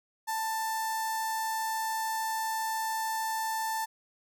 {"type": "tone with notch filter", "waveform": "sawtooth", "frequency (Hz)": 887, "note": "A5", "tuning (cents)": 14, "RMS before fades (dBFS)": -32, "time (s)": [0.27, 3.86], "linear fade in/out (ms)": 20, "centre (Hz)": 2900, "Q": 0.92, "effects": []}